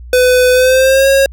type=tone with pitch glide; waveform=square; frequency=502 to 544.3 Hz; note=B4 to C#5; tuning=+28 to -32 cents; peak=-7 dBFS; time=0.13-1.26 s; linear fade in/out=2 ms; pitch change=+140 cents; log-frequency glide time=0.52-1.07 s; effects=added 60 Hz sine -28 dBFS peak until 1.32 s